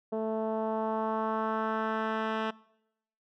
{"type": "tone with low-pass filter sweep", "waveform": "10% pulse", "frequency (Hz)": 220, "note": "A3", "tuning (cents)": 0, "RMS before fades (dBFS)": -31, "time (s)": [0.12, 2.51], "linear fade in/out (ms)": 10, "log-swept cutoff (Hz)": [550, 2400], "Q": 1.7, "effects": ["noise-tail reverb RT60 0.8 s tail -23 dB re dry"]}